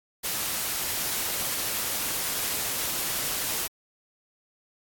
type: noise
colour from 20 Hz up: white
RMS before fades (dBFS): -29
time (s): 0.23-3.68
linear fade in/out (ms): 20
effects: AAC 64 kbps